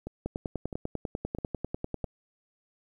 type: two click trains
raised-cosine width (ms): 2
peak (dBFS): -23 / -18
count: 4 / 19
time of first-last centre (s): 0.07-2.044 / 0.26-2.042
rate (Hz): 1.52 / 10.1
effects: 10-bit